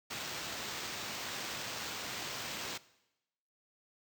white noise with sample-and-hold, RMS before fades -41 dBFS, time 0.1-2.78 s, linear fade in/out 10 ms, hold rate 11025 Hz, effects noise-tail reverb RT60 0.9 s tail -19 dB re dry + high-pass 80 Hz 12 dB/octave

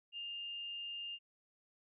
sine tone with amplitude modulation, 2810 Hz, F7, 10 cents sharp, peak -40 dBFS, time 0.12-1.19 s, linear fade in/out 50 ms, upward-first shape sine, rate 193 Hz, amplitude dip 25%, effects none

